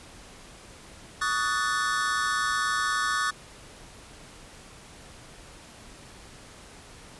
square chord, D# half-diminished seventh, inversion third, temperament equal with one note detuned, 1128.1 / 1244.5 / 1480 / 1760 Hz, C#6 / D#6 / F#6 / A6, +30 / 0 / 0 / 0 cents, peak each -31 dBFS, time 1.21-3.31 s, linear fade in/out 10 ms, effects pink hiss -48 dBFS RMS until 7.19 s + resampled to 24000 Hz

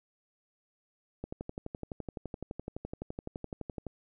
click train, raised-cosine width 2 ms, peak -24 dBFS, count 32, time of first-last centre 1.24-3.867 s, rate 11.8 Hz, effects none

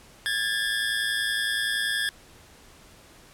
25% pulse tone pair together, 1640 / 1750.6 Hz, G#6 / A6, -22 / -9 cents, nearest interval minor second, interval 113 cents, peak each -23 / -24 dBFS, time 0.26-2.09 s, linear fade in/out 0 ms, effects pink hiss -52 dBFS RMS until 3.33 s + low-pass 12000 Hz 12 dB/octave

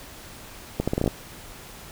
accelerating click train, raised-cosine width 2 ms, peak -9 dBFS, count 8, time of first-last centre 0.8-1.077 s, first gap 76 ms, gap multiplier 0.77, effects pink hiss -43 dBFS RMS until 1.91 s

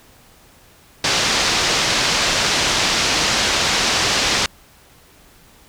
white low-pass noise, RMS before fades -18 dBFS, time 1.04-4.46 s, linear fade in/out 2 ms, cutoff 5900 Hz, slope 24 dB/octave, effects pink hiss -49 dBFS RMS until 5.68 s

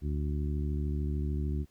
harmonic tone, 73.42 Hz, D2, in tune, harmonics 1 / 2 / 3 / 4 / 5, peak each -30 / -36 / -40 / -42 / -44 dBFS, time 0.01-1.66 s, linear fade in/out 50 ms, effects pink hiss -69 dBFS RMS until 1.7 s

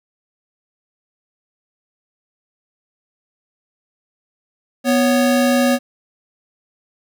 square tone pair together, 246.7 / 555 Hz, B3 / C#5, -2 / +2 cents, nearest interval octave + major second, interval 1404 cents, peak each -15 / -18 dBFS, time 4.84-5.79 s, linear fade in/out 50 ms, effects none

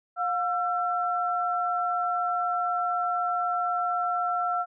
sine tone pair together, 713 / 1346 Hz, F5 / E6, +36 / +36 cents, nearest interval major seventh, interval 1100 cents, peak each -27 dBFS, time 0.16-4.66 s, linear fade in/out 50 ms, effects none

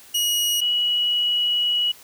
sawtooth / sine tone pair in turn, 2900 / 2922 Hz, F#7 / F#7, -35 / -22 cents, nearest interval unison, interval 13 cents, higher second, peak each -16 / -18 dBFS, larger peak first, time 0.14-0.61 / 0.61-1.92 s, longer second, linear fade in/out 10 ms, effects white hiss -47 dBFS RMS until 2.03 s

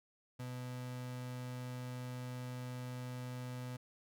35% pulse tone, 125.3 Hz, B2, 25 cents sharp, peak -40 dBFS, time 0.39-3.77 s, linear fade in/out 10 ms, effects none

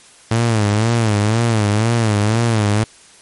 sawtooth tone with vibrato, 110 Hz, A2, in tune, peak -9 dBFS, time 0.31-2.84 s, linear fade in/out 5 ms, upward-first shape sine, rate 2 Hz, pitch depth 120 cents each way, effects white hiss -45 dBFS RMS until 3.21 s + MP3 48 kbps

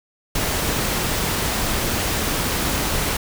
pink noise, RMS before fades -22 dBFS, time 0.35-3.17 s, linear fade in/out 5 ms, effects none

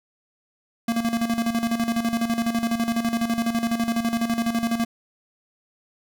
square tone with tremolo, 231.2 Hz, A#3, 14 cents flat, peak -20 dBFS, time 0.88-4.85 s, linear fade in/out 5 ms, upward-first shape square, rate 12 Hz, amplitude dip 65%, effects none

